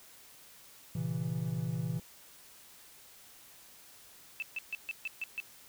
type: chord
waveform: triangle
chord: A# diminished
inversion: none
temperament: equal with one note detuned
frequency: 116.54 / 135.43 / 164.81 Hz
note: A#2 / C#3 / E3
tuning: 0 / -40 / 0 cents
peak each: -36 / -35 / -33 dBFS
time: 0.95-2 s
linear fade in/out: 5 ms
type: tone bursts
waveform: sine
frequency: 2639 Hz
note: E7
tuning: 1 cent sharp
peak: -33 dBFS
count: 7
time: 4.4-5.401 s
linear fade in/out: 0 ms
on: 23 ms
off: 140 ms
effects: white hiss -56 dBFS RMS until 5.68 s